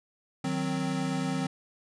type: chord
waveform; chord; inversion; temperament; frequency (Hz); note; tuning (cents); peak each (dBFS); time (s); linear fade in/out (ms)
square; C diminished; first; equal; 155.56 / 185 / 261.6; Eb3 / Gb3 / C4; 0 / 0 / 0; -34 / -34 / -32; 0.44-1.47; 5
effects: resampled to 22050 Hz